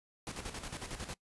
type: noise with tremolo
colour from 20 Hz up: pink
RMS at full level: -41 dBFS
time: 0.27-1.14 s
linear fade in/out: 0 ms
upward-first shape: square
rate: 11 Hz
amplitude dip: 60%
effects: noise-tail reverb RT60 0.1 s tail -22 dB re dry + resampled to 24000 Hz